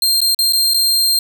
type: tone with dropouts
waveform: sawtooth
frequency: 4186 Hz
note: C8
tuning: in tune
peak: -9 dBFS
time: 0.02-1.19 s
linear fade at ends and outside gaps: 2 ms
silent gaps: 0.205-0.215 / 0.347-0.389 / 0.525-0.532 / 0.737-0.743 s
effects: none